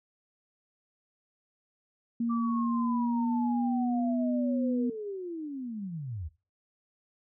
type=tone with pitch glide; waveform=sine; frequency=233.4 to 247 Hz; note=A#3 to B3; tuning=+2 to 0 cents; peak=-26 dBFS; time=2.2-4.9 s; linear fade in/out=5 ms; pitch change=+98 cents; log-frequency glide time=2.57-4.33 s
type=linear sweep; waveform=sine; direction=down; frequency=1174.7 to 70.6 Hz; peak=-34 dBFS; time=2.29-6.29 s; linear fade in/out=20 ms
effects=noise-tail reverb RT60 0.3 s tail -18 dB re dry